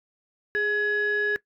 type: tone pair together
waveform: sine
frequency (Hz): 415.3 / 1685.8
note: G#4 / G#6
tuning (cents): 0 / +25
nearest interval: 2 octaves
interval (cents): 2425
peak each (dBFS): -26 / -21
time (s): 0.55-1.36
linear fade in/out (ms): 0
effects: noise-tail reverb RT60 0.1 s tail -20 dB re dry + tanh soft clip ceiling -18 dBFS